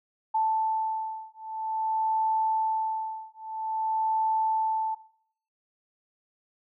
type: beating tone pair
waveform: sine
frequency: 880 / 880.5 Hz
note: A5 / A5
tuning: 0 / +1 cents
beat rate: 0.5 Hz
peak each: -28 dBFS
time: 0.34-4.95 s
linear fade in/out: 10 ms
effects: noise-tail reverb RT60 0.6 s tail -18 dB re dry